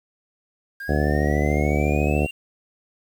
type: exponential sweep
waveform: triangle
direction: up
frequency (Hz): 1600 to 2794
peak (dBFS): -29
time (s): 0.8-2.31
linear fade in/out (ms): 5
type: harmonic tone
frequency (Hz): 73.9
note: D2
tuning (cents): +11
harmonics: 1 / 2 / 3 / 4 / 5 / 6 / 7 / 8 / 9 / 10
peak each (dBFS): -22 / -25 / -27 / -28 / -29 / -30 / -30 / -31 / -32 / -32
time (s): 0.88-2.27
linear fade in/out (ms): 20
effects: 8-bit